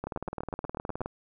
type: two click trains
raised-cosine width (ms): 1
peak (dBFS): -20 / -20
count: 20 / 9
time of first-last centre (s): 0.07-1.06 / 0.04-1.016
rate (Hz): 19.2 / 8.2
effects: none